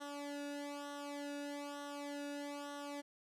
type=tone with flanger; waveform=sawtooth; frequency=287.3 Hz; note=D4; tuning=38 cents flat; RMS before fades=-45 dBFS; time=0-3.02 s; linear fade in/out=20 ms; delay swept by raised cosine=0.42 to 0.95 ms; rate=1.1 Hz; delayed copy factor=-0.9; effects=low-pass 11000 Hz 12 dB/octave